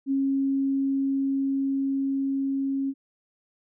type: tone with level ramp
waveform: sine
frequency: 272.4 Hz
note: C#4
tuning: 30 cents flat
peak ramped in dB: -21 to -24 dBFS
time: 0.06-2.94 s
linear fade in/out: 50 ms
effects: none